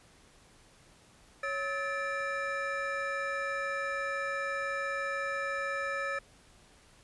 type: tone cluster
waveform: triangle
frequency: 554 / 1288 / 1748 / 2362 Hz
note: C#5 / E6 / A6 / D7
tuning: -1 / -41 / -12 / +9 cents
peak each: -35 / -35 / -34 / -40 dBFS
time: 1.43-6.19 s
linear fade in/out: 5 ms
effects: pink hiss -60 dBFS RMS until 7.03 s + resampled to 24000 Hz